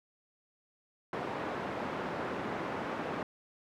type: band-pass noise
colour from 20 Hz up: pink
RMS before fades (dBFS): -37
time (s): 1.13-3.23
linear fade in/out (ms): 2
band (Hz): 220 to 1500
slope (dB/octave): 12
effects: none